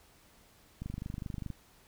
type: click train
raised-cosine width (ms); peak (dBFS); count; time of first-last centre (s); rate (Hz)
5; -26; 18; 0.82-1.503; 24.9
effects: pink hiss -62 dBFS RMS until 1.87 s